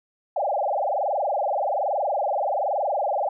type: tone with frequency modulation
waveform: sine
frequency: 693 Hz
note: F5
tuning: 14 cents flat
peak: -21 dBFS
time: 0.36-3.29 s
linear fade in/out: 5 ms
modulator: 21.2 Hz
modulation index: 6.4
effects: none